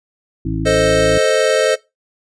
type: harmonic tone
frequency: 53.9 Hz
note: A1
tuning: 35 cents flat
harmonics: 1 / 2 / 3 / 5 / 6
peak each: -24 / -24 / -24 / -24 / -24 dBFS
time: 0.45-1.18 s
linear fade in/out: 5 ms
type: chord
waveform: square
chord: A diminished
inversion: none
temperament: equal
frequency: 440 / 523.3 / 622.3 Hz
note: A4 / C5 / Eb5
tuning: 0 / 0 / 0 cents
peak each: -17 dBFS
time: 0.65-1.76 s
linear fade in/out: 20 ms
effects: noise-tail reverb RT60 0.2 s tail -18 dB re dry + resampled to 22050 Hz